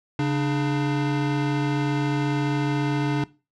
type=tone pair together; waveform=square; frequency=139.7 / 297.6 Hz; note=C#3 / D4; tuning=+14 / +23 cents; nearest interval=octave + minor second; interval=1309 cents; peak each=-24 / -25 dBFS; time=0.19-3.24 s; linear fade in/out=2 ms; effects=noise-tail reverb RT60 0.3 s tail -20 dB re dry + low-pass 4000 Hz 12 dB/octave